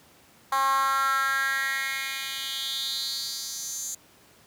10% pulse tone with high-pass filter sweep, 270 Hz, C#4, 45 cents flat, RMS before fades -28 dBFS, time 0.52-3.95 s, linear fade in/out 5 ms, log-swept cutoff 960 to 7000 Hz, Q 4.7, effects pink hiss -56 dBFS RMS until 4.46 s + high-pass 100 Hz 12 dB/octave

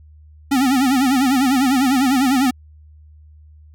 square tone with vibrato, 263.8 Hz, C4, 14 cents sharp, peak -14 dBFS, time 0.51-2.51 s, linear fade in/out 10 ms, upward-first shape sine, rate 10 Hz, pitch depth 120 cents each way, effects added 76 Hz sine -42 dBFS peak until 3.74 s

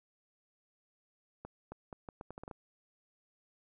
accelerating click train, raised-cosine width 1 ms, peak -30 dBFS, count 10, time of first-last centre 1.45-2.512 s, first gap 270 ms, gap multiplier 0.77, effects none

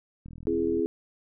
click train, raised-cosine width 5 ms, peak -31 dBFS, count 23, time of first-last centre 0.26-0.795 s, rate 41.1 Hz
sine chord, C augmented, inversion none, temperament equal with one note detuned, 261.6 / 335.8 / 415.3 Hz, C4 / E4 / G#4, 0 / +32 / 0 cents, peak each -31 / -27 / -27 dBFS, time 0.47-0.86 s, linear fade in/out 0 ms
effects none

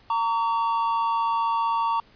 triangle tone pair together, 919 / 1134.3 Hz, A#5 / C#6, -25 / +39 cents, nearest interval major third, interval 364 cents, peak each -21 / -24 dBFS, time 0.1-2 s, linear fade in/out 2 ms, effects pink hiss -56 dBFS RMS until 2.15 s + resampled to 11025 Hz

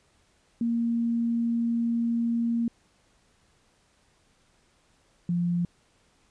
sine tone pair in turn, 233.1 / 173.92 Hz, A#3 / F3, 0 / -7 cents, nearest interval perfect fourth, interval 507 cents, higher first, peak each -23 dBFS, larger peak neither, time 0.61-2.68 / 5.29-5.65 s, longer first, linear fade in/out 2 ms, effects pink hiss -65 dBFS RMS until 6.3 s + resampled to 22050 Hz

